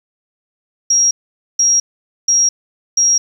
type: tone bursts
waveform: sine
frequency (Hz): 5640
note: F8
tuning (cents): +16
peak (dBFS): -9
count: 4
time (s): 0.9-3.18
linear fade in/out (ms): 5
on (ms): 210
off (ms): 480
effects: 7-bit